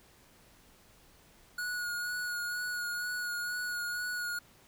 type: tone with vibrato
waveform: square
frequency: 1451 Hz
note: F#6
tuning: 34 cents flat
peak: -34 dBFS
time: 1.58-4.39 s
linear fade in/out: 5 ms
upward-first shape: sine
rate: 2.1 Hz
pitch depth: 21 cents each way
effects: pink hiss -61 dBFS RMS until 4.67 s